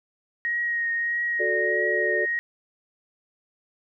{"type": "tone with vibrato", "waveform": "sine", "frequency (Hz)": 1879, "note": "A#6", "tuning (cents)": 13, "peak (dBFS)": -23, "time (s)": [0.45, 2.39], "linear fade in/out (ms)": 0, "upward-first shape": "triangle", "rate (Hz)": 1.6, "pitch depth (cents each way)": 23}
{"type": "chord", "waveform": "sine", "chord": "D major", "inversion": "first", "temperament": "just", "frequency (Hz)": [367.1, 440.5, 587.3], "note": ["F#4", "A4", "D5"], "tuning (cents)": [-14, 2, 0], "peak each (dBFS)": -28, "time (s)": [1.39, 2.26], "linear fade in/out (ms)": 20}
{"effects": []}